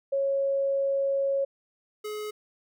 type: tone pair in turn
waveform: sine / square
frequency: 550 / 423.6 Hz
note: C#5 / G#4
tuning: -14 / +34 cents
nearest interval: perfect fourth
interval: 452 cents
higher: first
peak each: -23 / -33 dBFS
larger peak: first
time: 0.12-1.45 / 2.04-2.31 s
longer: first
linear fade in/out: 10 ms
effects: none